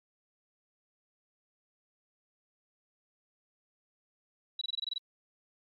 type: tone bursts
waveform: sine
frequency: 3908 Hz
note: B7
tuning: 19 cents flat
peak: -31 dBFS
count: 9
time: 4.59-4.982 s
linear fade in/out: 5 ms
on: 24 ms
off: 22 ms
effects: MP3 64 kbps